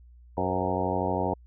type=harmonic tone with a mistuned harmonic; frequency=92.5 Hz; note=F#2; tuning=in tune; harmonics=1 / 2 / 3 / 4 / 5 / 6 / 7 / 8 / 9 / 10; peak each=-34 / -34 / -34 / -34 / -34 / -34 / -34 / -34 / -34 / -34 dBFS; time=0.37-1.34 s; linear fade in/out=5 ms; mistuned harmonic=6; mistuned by=-54 cents; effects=added 60 Hz sine -49 dBFS peak until 1.46 s